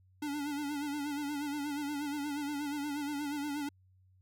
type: tone with vibrato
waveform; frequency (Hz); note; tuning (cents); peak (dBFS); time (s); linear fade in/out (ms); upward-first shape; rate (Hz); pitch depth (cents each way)
square; 290; D4; -22; -35; 0.22-3.69; 5; sine; 8.4; 59
effects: added 93 Hz sine -62 dBFS peak until 4.21 s